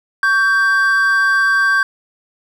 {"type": "tone pair together", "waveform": "triangle", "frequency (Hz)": [1127, 1571], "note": ["C#6", "G6"], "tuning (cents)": [28, 3], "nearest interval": "tritone", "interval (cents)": 575, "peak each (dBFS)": [-17, -10], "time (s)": [0.23, 1.83], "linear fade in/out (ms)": 2, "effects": []}